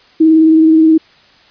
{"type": "tone with vibrato", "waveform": "sine", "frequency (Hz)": 318.7, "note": "D#4", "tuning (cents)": 42, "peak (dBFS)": -4, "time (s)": [0.2, 0.98], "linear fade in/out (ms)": 10, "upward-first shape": "sine", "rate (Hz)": 19, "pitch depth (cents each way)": 22, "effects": ["white hiss -46 dBFS RMS until 1.5 s", "resampled to 11025 Hz"]}